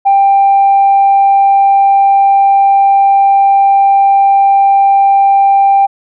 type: tone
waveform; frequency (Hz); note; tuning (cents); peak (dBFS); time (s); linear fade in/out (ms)
sine; 790; G5; +13; -3; 0.05-5.87; 20
effects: tanh soft clip ceiling -1 dBFS